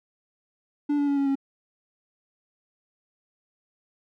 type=tone with pitch steps; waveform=triangle; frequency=291.2 / 286.7 / 282.3 / 277.9 / 273.6 Hz; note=D4 / D4 / C#4 / C#4 / C#4; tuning=-15 / -42 / +32 / +4 / -23 cents; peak=-19 dBFS; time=0.89-1.355 s; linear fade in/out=10 ms; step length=93 ms; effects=none